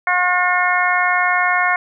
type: harmonic tone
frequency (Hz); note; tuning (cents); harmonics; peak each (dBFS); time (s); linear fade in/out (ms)
360; F#4; -47; 2 / 3 / 4 / 5 / 6; -20 / -20 / -20 / -20 / -20; 0.07-1.76; 2
effects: none